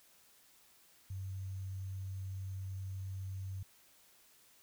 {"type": "tone with sample-and-hold", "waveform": "sine", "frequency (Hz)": 95.5, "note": "G2", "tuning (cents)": -45, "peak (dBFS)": -39, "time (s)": [1.1, 3.63], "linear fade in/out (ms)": 5, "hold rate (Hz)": 6300, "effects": ["white hiss -65 dBFS RMS until 4.62 s"]}